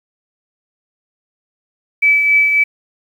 sine tone with tremolo, 2301 Hz, D7, 36 cents flat, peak -7 dBFS, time 2.02-2.64 s, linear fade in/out 10 ms, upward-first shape triangle, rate 3.6 Hz, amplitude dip 45%, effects 7-bit

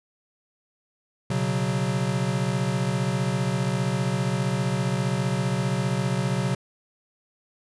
square chord, B suspended second, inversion none, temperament equal, 123.47 / 138.59 / 185 Hz, B2 / C#3 / F#3, 0 / 0 / 0 cents, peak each -28 dBFS, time 1.3-6.55 s, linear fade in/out 5 ms, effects resampled to 24000 Hz

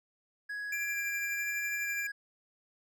triangle tone with vibrato, 1661.2 Hz, G#6, in tune, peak -34 dBFS, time 0.49-2.12 s, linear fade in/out 10 ms, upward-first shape square, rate 1.1 Hz, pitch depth 8 cents each way
square tone with tremolo, 2365 Hz, D7, 12 cents sharp, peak -33 dBFS, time 0.72-2.07 s, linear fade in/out 5 ms, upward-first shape triangle, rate 12 Hz, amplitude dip 40%
effects none

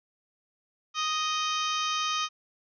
harmonic tone, 622.3 Hz, D#5, in tune, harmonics 2 / 3 / 4 / 5 / 6 / 7 / 8 / 9 / 10, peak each -29 / -42 / -36 / -34 / -36 / -46 / -41 / -41 / -40 dBFS, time 0.94-2.29 s, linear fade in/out 50 ms, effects none

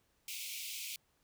pink high-pass noise, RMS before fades -43 dBFS, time 0.28-0.96 s, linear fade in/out 2 ms, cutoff 2200 Hz, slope 96 dB/octave, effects pink hiss -75 dBFS RMS until 1.23 s

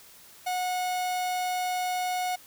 45% pulse tone, 730 Hz, F#5, 24 cents flat, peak -27 dBFS, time 0.46-2.36 s, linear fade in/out 10 ms, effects white hiss -52 dBFS RMS until 2.46 s

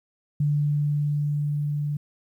sine tone with level ramp, 146.83 Hz, D3, in tune, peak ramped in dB -19 to -24 dBFS, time 0.4-1.97 s, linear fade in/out 5 ms, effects 10-bit

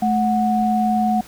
sine tone pair together, 216.9 / 735.9 Hz, A3 / F#5, -25 / -10 cents, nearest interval octave + major sixth, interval 2115 cents, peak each -18 dBFS, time 0.02-1.21 s, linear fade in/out 5 ms, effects pink hiss -43 dBFS RMS until 1.27 s

